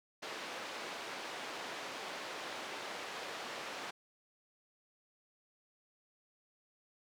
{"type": "band-pass noise", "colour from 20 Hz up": "pink", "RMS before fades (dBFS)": -44, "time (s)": [0.22, 3.91], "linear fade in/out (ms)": 10, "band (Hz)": [450, 4400], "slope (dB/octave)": 12, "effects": []}